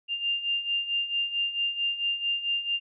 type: beating tone pair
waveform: sine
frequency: 2794 / 2798.5 Hz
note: F7 / F7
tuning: 0 / +3 cents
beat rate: 4.5 Hz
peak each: -32 / -27 dBFS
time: 0.08-2.8 s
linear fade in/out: 50 ms
effects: none